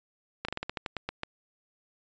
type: slowing click train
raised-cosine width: 0.3 ms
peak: -16 dBFS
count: 11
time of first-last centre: 0.45-1.234 s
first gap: 35 ms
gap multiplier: 1.17
effects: resampled to 16000 Hz